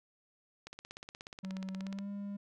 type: click train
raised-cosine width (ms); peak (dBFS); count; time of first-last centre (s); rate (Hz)
0.2; -28; 23; 0.67-1.987; 16.7
type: tone with pitch glide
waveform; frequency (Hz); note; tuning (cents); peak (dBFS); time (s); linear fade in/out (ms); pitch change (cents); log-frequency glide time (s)
triangle; 190 to 201.3; F#3 to G3; +46 to +46; -36; 1.43-2.37; 10; +100; 1.76-2.09
effects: none